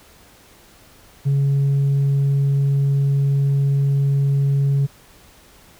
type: tone with tanh clipping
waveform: sine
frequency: 139.2 Hz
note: C#3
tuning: 8 cents sharp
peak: -15 dBFS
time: 1.25-4.87 s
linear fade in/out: 20 ms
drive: 1 dB
effects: pink hiss -49 dBFS RMS until 5.79 s